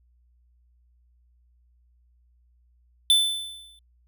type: tone with exponential decay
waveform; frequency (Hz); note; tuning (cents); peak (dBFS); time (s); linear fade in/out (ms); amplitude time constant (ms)
square; 3520; A7; 0; -14; 3.1-3.79; 1; 150
effects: added 60 Hz sine -59 dBFS peak until 4.07 s